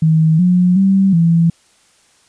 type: tone with pitch steps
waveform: sine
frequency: 159 / 179.9 / 193.5 / 167 Hz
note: D#3 / F#3 / G3 / E3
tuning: +38 / -48 / -22 / +23 cents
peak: -8 dBFS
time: 0.02-1.5 s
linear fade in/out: 5 ms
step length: 370 ms
effects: white hiss -53 dBFS RMS until 2.28 s + resampled to 22050 Hz